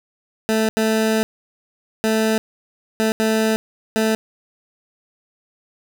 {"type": "tone bursts at uneven times", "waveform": "20% pulse", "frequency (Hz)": 220, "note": "A3", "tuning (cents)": 0, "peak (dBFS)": -11, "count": 6, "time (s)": [[0.49, 0.69], [0.77, 1.23], [2.04, 2.38], [3, 3.12], [3.2, 3.56], [3.96, 4.15]], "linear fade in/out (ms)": 0, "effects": []}